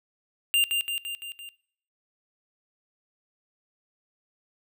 square tone with echo, 2794 Hz, F7, in tune, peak -20 dBFS, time 0.54-0.64 s, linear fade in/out 0 ms, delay 170 ms, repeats 5, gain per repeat -4 dB, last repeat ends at 1.49 s, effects noise-tail reverb RT60 0.6 s tail -21 dB re dry

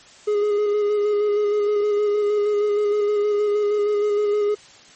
triangle tone with vibrato, 415.3 Hz, G#4, in tune, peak -15 dBFS, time 0.27-4.55 s, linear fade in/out 10 ms, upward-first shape square, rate 6.4 Hz, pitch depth 18 cents each way, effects white hiss -47 dBFS RMS until 4.95 s + MP3 32 kbps

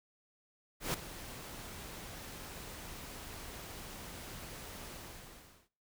pink noise with ADSR envelope, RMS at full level -33 dBFS, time 0.8-5.69 s, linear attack 140 ms, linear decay 5 ms, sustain -14 dB, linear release 790 ms, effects noise-tail reverb RT60 0.5 s tail -22 dB re dry

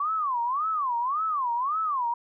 sine tone with vibrato, 1107 Hz, C#6, 3 cents flat, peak -24 dBFS, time 0-2.14 s, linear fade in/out 5 ms, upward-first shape sine, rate 1.8 Hz, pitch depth 290 cents each way, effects none

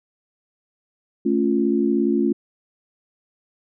sine chord, A augmented, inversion none, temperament equal, 220 / 277.2 / 349.2 Hz, A3 / C#4 / E#4, 0 / 0 / 0 cents, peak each -21 dBFS, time 1.25-2.33 s, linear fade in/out 10 ms, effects none

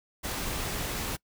pink noise, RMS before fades -33 dBFS, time 0.23-1.17 s, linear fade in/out 20 ms, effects noise-tail reverb RT60 0.1 s tail -24 dB re dry

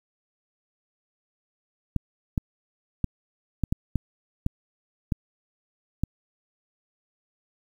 clicks, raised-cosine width 5 ms, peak -11 dBFS, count 9, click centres 1.963 / 2.378 / 3.043 / 3.637 / 3.725 / 3.957 / 4.464 / 5.122 / 6.036 s, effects 8-bit

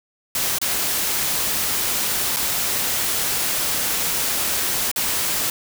white noise with dropouts, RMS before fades -22 dBFS, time 0.35-5.5 s, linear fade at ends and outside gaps 2 ms, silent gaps 0.585-0.615 / 2.363-2.368 / 4.915-4.96 s, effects none

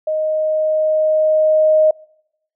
sine tone with level ramp, 622.3 Hz, D#5, in tune, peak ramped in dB -16 to -8 dBFS, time 0.07-1.91 s, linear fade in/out 5 ms, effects noise-tail reverb RT60 0.8 s tail -26 dB re dry

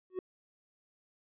triangle tone with exponential growth, 370 Hz, F#4, in tune, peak -27 dBFS, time 0.1-0.19 s, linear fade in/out 2 ms, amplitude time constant 19 ms, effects tanh soft clip ceiling -24 dBFS + resampled to 8000 Hz

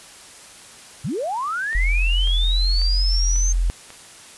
sine linear sweep, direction up, 95.7 to 6370 Hz, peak -22 dBFS, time 1.04-3.53 s, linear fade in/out 10 ms
click train, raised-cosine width 0.3 ms, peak -23 dBFS, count 5, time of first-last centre 1.73-3.904 s, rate 1.84 Hz
sine tone, 43.22 Hz, F1, 17 cents flat, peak -16 dBFS, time 1.75-3.7 s, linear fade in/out 0 ms
effects white hiss -43 dBFS RMS until 4.37 s + resampled to 24000 Hz

